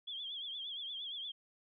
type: tone with vibrato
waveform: sine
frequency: 3322 Hz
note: G#7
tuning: in tune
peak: -40 dBFS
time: 0.07-1.32 s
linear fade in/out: 10 ms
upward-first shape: triangle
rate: 8.6 Hz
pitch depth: 110 cents each way
effects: none